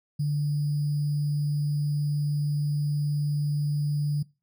sine tone with sample-and-hold, 146.83 Hz, D3, in tune, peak -23 dBFS, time 0.19-4.23 s, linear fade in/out 10 ms, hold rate 4900 Hz, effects noise-tail reverb RT60 0.3 s tail -23 dB re dry

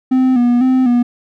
triangle tone with vibrato, 250 Hz, B3, 21 cents sharp, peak -7 dBFS, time 0.11-1.03 s, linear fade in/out 10 ms, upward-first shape square, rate 2 Hz, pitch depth 57 cents each way, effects none

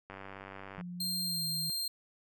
click train, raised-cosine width 0.5 ms, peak -30 dBFS, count 70, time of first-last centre 0.1-0.811 s, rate 97.1 Hz
sine tone with pitch glide, 177 to 159.52 Hz, F3 to D#3, +23 to +43 cents, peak -39 dBFS, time 0.78-1.7 s, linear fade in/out 0 ms, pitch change -180 cents, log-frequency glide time 1.24-1.46 s
sawtooth tone, 4186 Hz, C8, in tune, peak -30 dBFS, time 1-1.88 s, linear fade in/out 5 ms
effects none

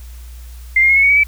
sine tone with pitch steps, 2093 / 2127 / 2162 / 2197 / 2233 / 2269 / 2306 Hz, C7 / C7 / C#7 / C#7 / C#7 / C#7 / D7, 0 / +28 / -44 / -16 / +12 / +40 / -32 cents, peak -8 dBFS, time 0.76-1.236 s, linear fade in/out 5 ms, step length 68 ms, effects added 60 Hz sine -31 dBFS peak until 1.27 s + white hiss -46 dBFS RMS until 1.27 s

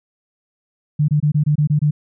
sine tone bursts, 149.1 Hz, D3, 27 cents sharp, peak -12 dBFS, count 8, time 0.99-1.91 s, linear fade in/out 10 ms, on 94 ms, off 24 ms, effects none

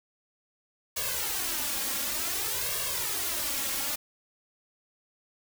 white noise with flanger, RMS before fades -31 dBFS, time 0.96-3.96 s, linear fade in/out 10 ms, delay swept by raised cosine 1.8 to 3.7 ms, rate 0.55 Hz, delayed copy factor +1, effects none

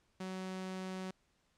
sawtooth tone, 187.2 Hz, F#3, 20 cents sharp, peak -36 dBFS, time 0.2-1.11 s, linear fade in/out 5 ms, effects pink hiss -75 dBFS RMS until 1.57 s + low-pass 8000 Hz 12 dB/octave

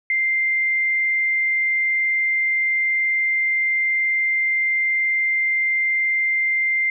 sine tone, 2093 Hz, C7, in tune, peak -17 dBFS, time 0.1-6.9 s, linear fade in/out 2 ms, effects none

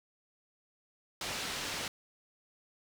white low-pass noise, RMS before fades -38 dBFS, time 1.21-1.88 s, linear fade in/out 2 ms, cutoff 5000 Hz, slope 12 dB/octave, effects none

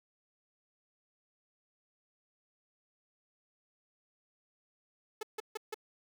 sawtooth tone bursts, 432.3 Hz, A4, 31 cents flat, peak -32 dBFS, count 4, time 5.21-5.744 s, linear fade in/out 5 ms, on 21 ms, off 150 ms, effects 10-bit

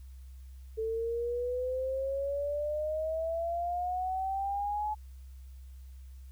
sine exponential sweep, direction up, 440 to 856 Hz, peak -30 dBFS, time 0.77-4.95 s, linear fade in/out 20 ms, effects added 65 Hz sine -45 dBFS peak until 6.31 s + white hiss -68 dBFS RMS until 6.31 s

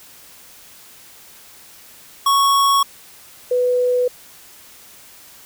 square / sine tone pair in turn, 1108.7 / 495.9 Hz, C#6 / B4, 0 / +7 cents, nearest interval octave + major second, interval 1393 cents, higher first, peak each -13 / -14 dBFS, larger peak first, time 2.26-2.83 / 3.51-4.08 s, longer neither, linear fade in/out 5 ms, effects white hiss -44 dBFS RMS until 5.45 s

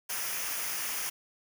white noise with comb filter, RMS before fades -34 dBFS, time 0.09-1.1 s, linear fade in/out 10 ms, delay 0.25 ms, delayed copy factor -0.6, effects none

